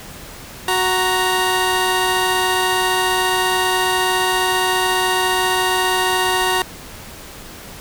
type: tone pair together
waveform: 15% pulse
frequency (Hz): 370 / 932.3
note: F#4 / A#5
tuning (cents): 0 / 0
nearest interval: octave + major third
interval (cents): 1600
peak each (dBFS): -12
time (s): 0.68-6.62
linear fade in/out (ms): 2
effects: pink hiss -36 dBFS RMS until 7.8 s